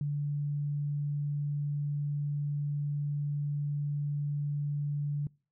sine tone, 145.3 Hz, D3, 18 cents flat, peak -29 dBFS, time 0.01-5.27 s, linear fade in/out 2 ms, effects noise-tail reverb RT60 0.4 s tail -26 dB re dry

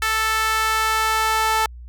sawtooth tone with high-pass filter sweep, 440 Hz, A4, in tune, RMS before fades -20 dBFS, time 0.02-1.66 s, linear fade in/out 2 ms, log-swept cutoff 1500 to 980 Hz, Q 2.1, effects added 60 Hz sine -35 dBFS peak until 1.88 s

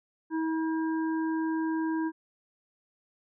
harmonic tone, 321 Hz, E4, 46 cents flat, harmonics 1 / 3 / 5, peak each -27 / -37 / -41 dBFS, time 0.3-2.12 s, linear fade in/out 50 ms, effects none

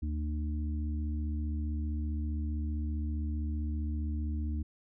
harmonic tone, 75.3 Hz, D2, 44 cents sharp, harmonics 1 / 3 / 4, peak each -31 / -41 / -43 dBFS, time 0.02-4.63 s, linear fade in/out 10 ms, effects none

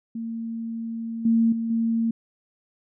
sine tone with level steps, 228.1 Hz, A#3, 37 cents flat, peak -28 / -16 / -24 / -20 dBFS, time 0.15-2.11 s, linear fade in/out 5 ms, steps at 1.25 / 1.52 / 1.7 s, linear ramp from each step 5 ms, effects none

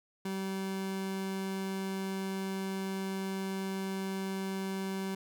30% pulse tone, 192.2 Hz, G3, 34 cents flat, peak -31 dBFS, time 0.25-5.15 s, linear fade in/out 5 ms, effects none

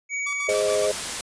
square tone, 2258 Hz, C#7, 31 cents sharp, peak -26 dBFS, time 0.09-0.55 s, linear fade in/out 50 ms
sawtooth tone with tremolo, 1154 Hz, D6, 31 cents flat, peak -28 dBFS, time 0.26-0.87 s, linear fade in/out 10 ms, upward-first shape square, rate 7.1 Hz, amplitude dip 70%
sine chord, Ab major, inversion none, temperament equal, 415.3 / 523.3 / 622.3 Hz, Ab4 / C5 / Eb5, 0 / 0 / 0 cents, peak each -25 / -25 / -23 dBFS, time 0.48-0.92 s, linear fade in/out 10 ms
white noise, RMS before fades -29 dBFS, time 0.49-1.21 s, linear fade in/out 2 ms
effects resampled to 22050 Hz

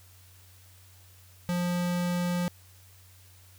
square tone, 176.4 Hz, F3, 18 cents sharp, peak -27 dBFS, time 1.49-2.48 s, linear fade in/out 0 ms, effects added 92 Hz sine -54 dBFS peak until 3.58 s + white hiss -58 dBFS RMS until 3.58 s

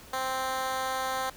10% pulse tone with high-pass filter, 261.6 Hz, C4, in tune, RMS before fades -31 dBFS, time 0.13-1.3 s, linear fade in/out 5 ms, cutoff 670 Hz, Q 1.3, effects pink hiss -50 dBFS RMS until 1.36 s

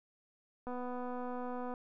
click train, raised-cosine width 1 ms, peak -29 dBFS, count 266, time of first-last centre 0.67-1.739 s, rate 248 Hz, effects none

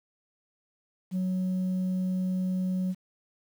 sine tone, 185 Hz, F#3, in tune, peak -23 dBFS, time 1.11-2.95 s, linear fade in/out 50 ms, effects tanh soft clip ceiling -25 dBFS + 9-bit

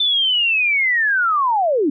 sine linear sweep, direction down, 3559 to 261.6 Hz, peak -14 dBFS, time 0-1.9 s, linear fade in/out 5 ms, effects none

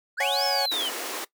triangle linear two-way sweep, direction up then down, 1342 to 5370 to 2872 Hz, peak -24 dBFS, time 0.17-0.9 s, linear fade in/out 20 ms, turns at 0.44 s
40% pulse chord, C# suspended fourth, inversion none, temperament equal, 554.4 / 740 / 830.6 Hz, C#5 / F#5 / G#5, 0 / 0 / 0 cents, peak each -28 dBFS, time 0.2-0.66 s, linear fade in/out 5 ms
pink high-pass noise, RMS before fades -33 dBFS, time 0.71-1.25 s, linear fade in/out 10 ms, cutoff 280 Hz, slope 48 dB/octave
effects noise-tail reverb RT60 0.1 s tail -19 dB re dry

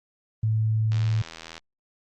sine tone, 109.8 Hz, A2, 3 cents flat, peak -20 dBFS, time 0.43-1.22 s, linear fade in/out 5 ms
click train, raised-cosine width 0.2 ms, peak -21 dBFS, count 55, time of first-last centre 0.92-1.579 s, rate 81.9 Hz
effects Opus 24 kbps

